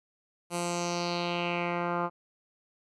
10% pulse tone with low-pass filter sweep, 173.8 Hz, F3, 8 cents flat, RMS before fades -31 dBFS, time 0.5-2.1 s, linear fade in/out 50 ms, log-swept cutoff 10000 to 1200 Hz, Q 3, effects none

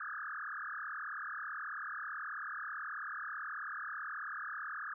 sine tone with frequency modulation, 1459 Hz, F#6, 25 cents flat, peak -39 dBFS, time 0-4.94 s, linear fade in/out 5 ms, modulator 38.4 Hz, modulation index 6.9, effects none

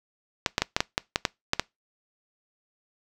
clicks, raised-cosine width 0.2 ms, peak -4 dBFS, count 10, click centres 0.462 / 0.581 / 0.62 / 0.765 / 0.805 / 0.979 / 1.159 / 1.252 / 1.534 / 1.596 s, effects noise-tail reverb RT60 0.2 s tail -24 dB re dry

